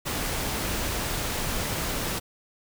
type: noise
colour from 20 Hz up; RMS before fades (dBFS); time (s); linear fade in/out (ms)
pink; -29; 0.05-2.2; 20
effects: none